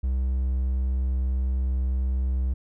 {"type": "tone", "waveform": "triangle", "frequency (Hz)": 64.4, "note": "C2", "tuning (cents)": -27, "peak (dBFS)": -20, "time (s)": [0.03, 2.54], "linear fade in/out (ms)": 10, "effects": []}